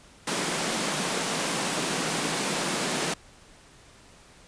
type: high-pass noise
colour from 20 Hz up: pink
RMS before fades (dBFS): -28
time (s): 0.27-3.14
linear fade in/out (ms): 5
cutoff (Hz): 150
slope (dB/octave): 48
effects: pink hiss -53 dBFS RMS until 4.47 s + resampled to 22050 Hz